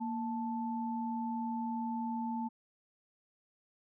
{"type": "tone pair together", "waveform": "sine", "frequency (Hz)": [233.1, 878.5], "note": ["A#3", "A5"], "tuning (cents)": [0, -3], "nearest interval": "octave + major seventh", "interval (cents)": 2297, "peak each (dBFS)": [-35, -38], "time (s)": [0, 2.49], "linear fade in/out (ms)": 20, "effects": []}